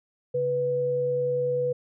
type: tone pair together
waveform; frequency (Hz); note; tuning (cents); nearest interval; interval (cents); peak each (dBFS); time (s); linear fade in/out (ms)
sine; 138.76 / 493.9; C#3 / B4; +2 / 0; octave + minor seventh; 2198; -34 / -23; 0.34-1.73; 10
effects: none